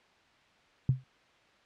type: tone with exponential decay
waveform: sine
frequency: 130 Hz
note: C3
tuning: 11 cents flat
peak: -18 dBFS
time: 0.89-1.04 s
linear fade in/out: 2 ms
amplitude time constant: 31 ms
effects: white hiss -63 dBFS RMS until 1.65 s + low-pass 3000 Hz 12 dB/octave